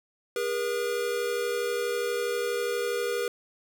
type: tone pair together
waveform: square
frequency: 407.7 / 480 Hz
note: G#4 / B4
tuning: -32 / -49 cents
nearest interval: minor third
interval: 283 cents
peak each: -32 / -29 dBFS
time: 0.36-3.28 s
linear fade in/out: 2 ms
effects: none